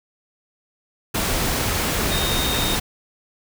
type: tone in noise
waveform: sine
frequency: 3700 Hz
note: A#7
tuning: 14 cents flat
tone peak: -25 dBFS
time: 2.11-2.76 s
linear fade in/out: 10 ms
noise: pink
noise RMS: -22 dBFS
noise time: 1.14-2.8 s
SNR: -6 dB
effects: none